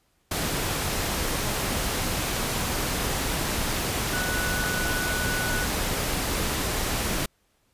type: tone in noise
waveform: sine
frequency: 1480 Hz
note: F#6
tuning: in tune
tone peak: -29 dBFS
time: 4.13-5.65 s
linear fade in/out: 5 ms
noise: pink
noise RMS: -27 dBFS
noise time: 0.31-7.26 s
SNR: -5 dB
effects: pink hiss -68 dBFS RMS until 7.73 s + resampled to 32000 Hz